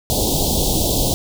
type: band-stop noise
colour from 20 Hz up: pink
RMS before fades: -18 dBFS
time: 0.1-1.14 s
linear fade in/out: 0 ms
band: 830 to 3300 Hz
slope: 48 dB/octave
effects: none